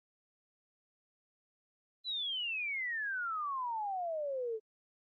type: exponential sweep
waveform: sine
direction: down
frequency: 4065 to 426.5 Hz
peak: -34 dBFS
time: 2.04-4.6 s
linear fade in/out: 50 ms
effects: Opus 24 kbps